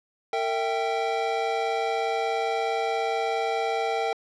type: chord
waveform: square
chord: E diminished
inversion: second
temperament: equal with one note detuned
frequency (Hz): 455 / 659.3 / 784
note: Bb4 / E5 / G5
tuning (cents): -42 / 0 / 0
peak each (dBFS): -29 / -32 / -28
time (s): 0.33-4.13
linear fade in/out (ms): 2
effects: low-pass 4000 Hz 12 dB/octave